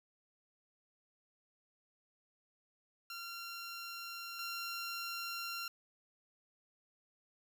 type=tone pair in turn; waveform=15% pulse; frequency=1377 / 1377 Hz; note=F6 / F6; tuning=-25 / -25 cents; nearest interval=unison; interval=0 cents; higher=neither; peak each=-37 / -33 dBFS; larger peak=second; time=3.1-4.39 / 4.39-5.68 s; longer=neither; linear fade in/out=2 ms; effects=none